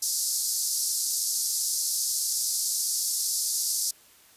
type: band-pass noise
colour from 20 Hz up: pink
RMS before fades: -28 dBFS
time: 0.02-3.91 s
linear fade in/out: 5 ms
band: 4700 to 13000 Hz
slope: 48 dB/octave
effects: white hiss -56 dBFS RMS until 4.36 s + resampled to 32000 Hz